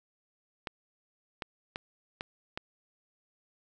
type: clicks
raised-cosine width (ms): 0.3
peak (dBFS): -19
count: 5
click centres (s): 0.672 / 1.422 / 1.759 / 2.209 / 2.575
effects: none